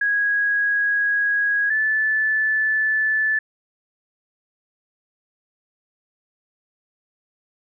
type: tone pair in turn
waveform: sine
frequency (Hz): 1654 / 1744.4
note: G#6 / A6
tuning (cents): -8 / -15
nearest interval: minor second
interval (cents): 93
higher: second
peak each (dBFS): -17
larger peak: neither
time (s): 0.01-1.7 / 1.7-3.39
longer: neither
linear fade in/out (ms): 5
effects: none